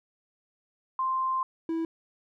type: tone pair in turn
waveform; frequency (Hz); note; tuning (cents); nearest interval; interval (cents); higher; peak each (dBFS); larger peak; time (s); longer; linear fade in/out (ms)
sine / triangle; 1046.5 / 327.5; C6 / E4; 0 / -11; octave + minor sixth; 2011; first; -25; neither; 0.99-1.43 / 1.69-1.85; first; 2
effects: none